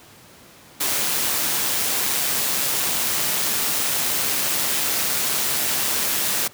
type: noise with amplitude modulation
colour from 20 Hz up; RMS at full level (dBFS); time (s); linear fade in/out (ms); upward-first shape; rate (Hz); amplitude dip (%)
white; -21; 0.8-6.48; 10; sine; 137; 25
effects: pink hiss -47 dBFS RMS until 6.53 s + high-pass 100 Hz 12 dB/octave